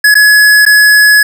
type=tone with dropouts; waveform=square; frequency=1692 Hz; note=G#6; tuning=32 cents sharp; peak=-3 dBFS; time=0.04-1.23 s; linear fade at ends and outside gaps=5 ms; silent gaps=0.143-0.152 / 0.653-0.663 s; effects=none